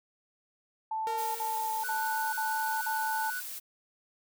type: tone bursts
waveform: sine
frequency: 880 Hz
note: A5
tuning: in tune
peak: -30 dBFS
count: 5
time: 0.91-3.302 s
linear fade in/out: 5 ms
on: 440 ms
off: 48 ms
type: tone with exponential decay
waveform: sawtooth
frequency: 459.7 Hz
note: A#4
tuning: 24 cents flat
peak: -31 dBFS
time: 1.07-2.64 s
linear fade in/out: 0 ms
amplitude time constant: 340 ms
type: noise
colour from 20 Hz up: blue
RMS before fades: -40 dBFS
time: 1.17-3.6 s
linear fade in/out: 20 ms
type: tone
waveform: triangle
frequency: 1482 Hz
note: F#6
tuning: 2 cents sharp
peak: -32 dBFS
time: 1.83-3.41 s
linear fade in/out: 20 ms
effects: none